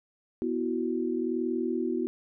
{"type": "chord", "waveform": "sine", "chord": "B suspended fourth", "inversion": "none", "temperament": "just", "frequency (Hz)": [246.9, 329.3, 370.4], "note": ["B3", "E4", "F#4"], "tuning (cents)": [0, -2, 2], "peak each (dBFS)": -31, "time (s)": [0.42, 2.07], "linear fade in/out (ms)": 0, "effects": []}